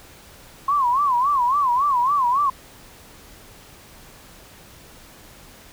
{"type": "tone with vibrato", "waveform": "sine", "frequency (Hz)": 1059, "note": "C6", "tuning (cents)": 21, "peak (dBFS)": -16, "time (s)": [0.68, 2.5], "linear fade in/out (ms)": 5, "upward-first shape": "sine", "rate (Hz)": 3.6, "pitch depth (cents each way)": 180, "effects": ["pink hiss -46 dBFS RMS until 5.72 s"]}